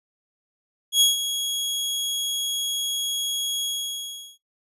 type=tone with ADSR envelope; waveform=sawtooth; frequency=3322 Hz; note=G#7; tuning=in tune; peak=-10 dBFS; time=0.92-4.38 s; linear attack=89 ms; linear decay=150 ms; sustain=-11 dB; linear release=740 ms; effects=noise-tail reverb RT60 0.2 s tail -25 dB re dry + resampled to 32000 Hz